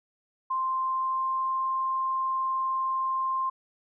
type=tone with pitch glide; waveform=sine; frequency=1046.5 to 1053.2 Hz; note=C6 to C6; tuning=0 to +11 cents; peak=-25 dBFS; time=0.5-3.5 s; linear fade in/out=10 ms; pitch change=+11 cents; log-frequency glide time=0.82-1.66 s; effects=none